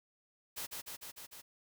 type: noise with echo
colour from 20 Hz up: white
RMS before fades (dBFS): -41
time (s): 0.56-0.67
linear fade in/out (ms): 20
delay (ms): 150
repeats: 5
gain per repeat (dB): -2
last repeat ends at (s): 1.42
effects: none